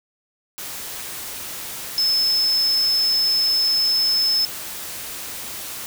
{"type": "tone in noise", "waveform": "sine", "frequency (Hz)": 5230, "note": "E8", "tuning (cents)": -15, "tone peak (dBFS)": -16, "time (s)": [1.98, 4.45], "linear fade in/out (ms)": 0, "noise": "white", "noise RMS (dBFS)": -32, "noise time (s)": [0.58, 5.86], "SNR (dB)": 13, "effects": []}